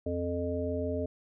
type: harmonic tone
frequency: 87.31 Hz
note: F2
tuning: in tune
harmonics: 1 / 3 / 5 / 7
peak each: -35 / -35 / -35 / -35 dBFS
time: 0.06-1.06 s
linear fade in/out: 5 ms
effects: none